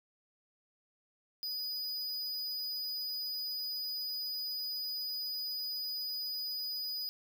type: tone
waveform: square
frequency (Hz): 4954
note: D#8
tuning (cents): -8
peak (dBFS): -36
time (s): 1.43-7.09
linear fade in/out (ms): 0
effects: none